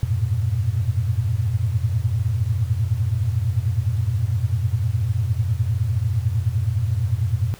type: tone cluster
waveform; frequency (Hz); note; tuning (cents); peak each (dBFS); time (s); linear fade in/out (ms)
sine; 87.9 / 101.7 / 112.1 / 121.4; F2 / G#2 / A2 / B2; +12 / -36 / +33 / -29; -24; 0.03-7.54; 0
effects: pink hiss -46 dBFS RMS until 7.59 s

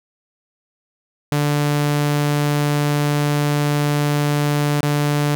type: tone with dropouts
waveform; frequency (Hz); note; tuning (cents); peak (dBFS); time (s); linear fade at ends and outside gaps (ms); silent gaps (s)
sawtooth; 146.5; D3; -4; -12; 1.32-5.35; 0; 4.807-4.831
effects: none

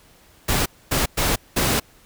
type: noise bursts at uneven times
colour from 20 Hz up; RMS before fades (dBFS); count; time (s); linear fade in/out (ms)
pink; -20; 4; 0.48-0.66 / 0.91-1.06 / 1.17-1.36 / 1.56-1.8; 10
effects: pink hiss -53 dBFS RMS until 2.05 s

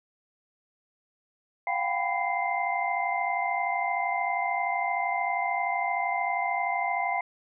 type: tone cluster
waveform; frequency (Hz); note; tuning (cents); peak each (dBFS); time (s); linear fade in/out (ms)
sine; 701 / 758 / 791 / 989 / 2088; F5 / F#5 / G5 / B5 / C7; +6 / +42 / +15 / +2 / -4; -31 / -34 / -31 / -33 / -31; 1.67-7.21; 2
effects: none

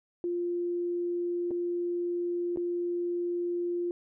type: tone with dropouts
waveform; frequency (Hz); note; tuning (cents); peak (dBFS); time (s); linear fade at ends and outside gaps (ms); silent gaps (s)
sine; 349.2; F4; 0; -28; 0.24-3.91; 1; 1.508-1.513 / 2.561-2.572
effects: none

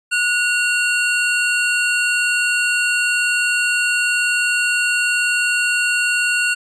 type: tone pair together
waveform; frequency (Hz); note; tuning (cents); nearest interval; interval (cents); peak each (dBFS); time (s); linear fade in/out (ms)
square; 1460 / 2761; F#6 / F7; -24 / -20; major seventh; 1104; -19; 0.11-6.55; 20
effects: resampled to 22050 Hz

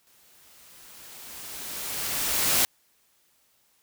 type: noise with exponential growth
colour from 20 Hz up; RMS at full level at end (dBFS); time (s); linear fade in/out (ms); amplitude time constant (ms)
white; -21; 0.07-2.65; 0; 560
effects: white hiss -66 dBFS RMS until 3.82 s

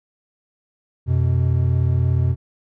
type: tone pair together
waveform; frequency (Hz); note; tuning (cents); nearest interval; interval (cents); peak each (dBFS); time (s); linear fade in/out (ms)
triangle; 89 / 125.87; F2 / B2; +33 / +33; tritone; 600; -16; 1.06-2.36; 50
effects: none

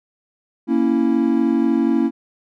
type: chord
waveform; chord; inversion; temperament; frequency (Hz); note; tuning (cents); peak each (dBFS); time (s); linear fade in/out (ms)
triangle; A# diminished; none; equal; 233.1 / 277.2 / 329.6; A#3 / C#4 / E4; 0 / 0 / 0; -17; 0.67-2.11; 50
effects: none

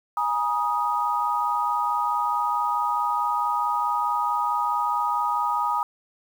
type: chord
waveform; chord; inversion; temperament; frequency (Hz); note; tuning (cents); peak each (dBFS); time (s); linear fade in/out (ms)
sine; Ab suspended second; none; equal with one note detuned; 830.6 / 955.2 / 1244.5; Ab5 / Bb5 / Eb6; 0 / +42 / 0; -28 / -25 / -25; 0.17-5.83; 2
effects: 8-bit

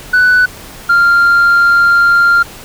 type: tone pair in turn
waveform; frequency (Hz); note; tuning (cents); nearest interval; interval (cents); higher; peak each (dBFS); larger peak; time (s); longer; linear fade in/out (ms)
sine; 1490 / 1393.3; F#6 / F6; +12 / -4; minor second; 116; first; -3; neither; 0.13-0.46 / 0.89-2.43; second; 10
effects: tanh soft clip ceiling -4 dBFS + pink hiss -32 dBFS RMS until 2.64 s

